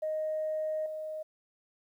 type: tone with level steps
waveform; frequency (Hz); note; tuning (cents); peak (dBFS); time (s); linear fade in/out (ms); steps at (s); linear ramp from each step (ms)
sine; 622.3; D#5; 0; -29 / -35; 0.02-1.23; 10; 0.86; 2
effects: tanh soft clip ceiling -25 dBFS + 11-bit